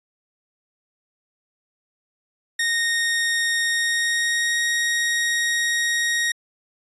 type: tone with pitch glide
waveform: sawtooth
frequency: 1855 to 1876.6 Hz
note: A#6 to A#6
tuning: -9 to +11 cents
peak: -16 dBFS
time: 2.59-6.32 s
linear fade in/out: 5 ms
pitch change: +20 cents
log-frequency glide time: 3.62-4.65 s
effects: resampled to 24000 Hz